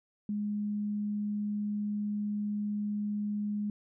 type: tone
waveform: sine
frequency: 207.7 Hz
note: G#3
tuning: in tune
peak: -30 dBFS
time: 0.29-3.7 s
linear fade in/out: 2 ms
effects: none